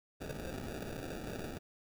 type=noise with sample-and-hold; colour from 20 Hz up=violet; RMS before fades=-42 dBFS; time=0.2-1.59 s; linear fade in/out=20 ms; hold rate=1050 Hz; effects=none